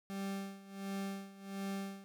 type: tone with tremolo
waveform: 40% pulse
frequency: 196 Hz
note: G3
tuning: in tune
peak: -36 dBFS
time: 0.1-2.04 s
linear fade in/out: 0 ms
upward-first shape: sine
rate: 1.4 Hz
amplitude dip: 85%
effects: none